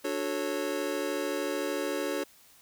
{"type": "chord", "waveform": "square", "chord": "D major seventh", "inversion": "none", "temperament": "just", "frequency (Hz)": [293.7, 367.1, 440.5, 550.6], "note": ["D4", "F#4", "A4", "C#5"], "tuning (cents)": [0, -14, 2, -12], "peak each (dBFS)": [-36, -36, -37, -35], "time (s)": [0.04, 2.24], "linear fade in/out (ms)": 10, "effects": ["white hiss -58 dBFS RMS until 2.61 s"]}